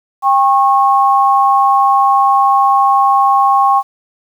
sine tone pair together, 796.9 / 1092 Hz, G5 / C#6, +28 / -26 cents, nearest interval perfect fourth, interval 546 cents, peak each -10 dBFS, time 0.22-3.83 s, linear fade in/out 50 ms, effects 7-bit

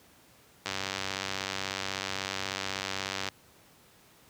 click train, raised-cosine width 0.2 ms, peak -14 dBFS, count 254, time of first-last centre 0.66-3.287 s, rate 96.3 Hz, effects pink hiss -59 dBFS RMS until 4.29 s + high-pass 80 Hz 12 dB/octave

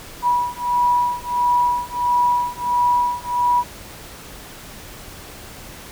sine beating tone pair, 973 / 974.5 Hz, B5 / B5, -26 / -23 cents, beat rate 1.5 Hz, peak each -19 dBFS, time 0.22-3.64 s, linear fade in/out 50 ms, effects pink hiss -38 dBFS RMS until 5.91 s

